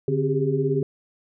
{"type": "tone cluster", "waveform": "sine", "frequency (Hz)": [145.2, 266.4, 390.4, 407.6], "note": ["D3", "C4", "G4", "G#4"], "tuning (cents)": [-19, 31, -7, -32], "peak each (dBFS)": [-24, -29, -26, -24], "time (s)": [0.08, 0.83], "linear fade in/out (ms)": 2, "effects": []}